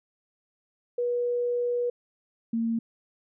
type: tone pair in turn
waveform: sine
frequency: 484.6 / 228.7 Hz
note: B4 / A#3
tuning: -33 / -33 cents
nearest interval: octave + minor second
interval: 1300 cents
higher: first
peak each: -24 dBFS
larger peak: neither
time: 0.98-1.9 / 2.53-2.79 s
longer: first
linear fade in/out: 5 ms
effects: none